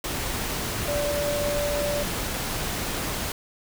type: tone in noise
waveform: sine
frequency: 582 Hz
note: D5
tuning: 16 cents flat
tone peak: -25 dBFS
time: 0.88-2.03 s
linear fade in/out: 2 ms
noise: pink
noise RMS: -29 dBFS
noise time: 0.04-3.32 s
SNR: +1 dB
effects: none